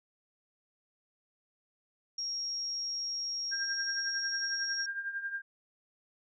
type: tone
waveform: sine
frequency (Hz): 5588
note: F8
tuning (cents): 0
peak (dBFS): -33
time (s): 2.18-4.86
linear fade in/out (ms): 5
type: tone with tremolo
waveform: sine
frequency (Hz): 1600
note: G6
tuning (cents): +35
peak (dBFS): -31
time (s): 3.51-5.42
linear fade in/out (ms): 20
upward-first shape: triangle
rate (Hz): 11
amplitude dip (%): 75
effects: none